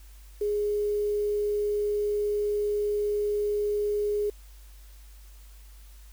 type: tone with quantisation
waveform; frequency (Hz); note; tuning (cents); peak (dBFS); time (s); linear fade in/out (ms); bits
sine; 415; G#4; -1; -24; 0.41-4.3; 5; 8
effects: added 50 Hz sine -46 dBFS peak until 6.12 s + white hiss -58 dBFS RMS until 6.12 s